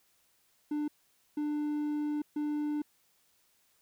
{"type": "tone bursts at uneven times", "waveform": "triangle", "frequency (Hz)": 297.3, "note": "D4", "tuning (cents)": 21, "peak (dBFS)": -28, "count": 3, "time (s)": [[0.71, 0.88], [1.37, 2.22], [2.36, 2.82]], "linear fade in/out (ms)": 5, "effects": ["white hiss -70 dBFS RMS until 3.81 s"]}